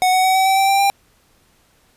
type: tone with pitch steps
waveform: square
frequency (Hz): 739 / 746.7 / 754.5 / 762.4 / 770.4 / 778.4 / 786.6 / 794.8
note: F#5 / F#5 / F#5 / G5 / G5 / G5 / G5 / G5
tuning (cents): -2 / +16 / +34 / -48 / -30 / -12 / +6 / +24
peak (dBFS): -13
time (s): 0.02-0.9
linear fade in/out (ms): 0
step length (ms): 110
effects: pink hiss -57 dBFS RMS until 1.96 s + resampled to 32000 Hz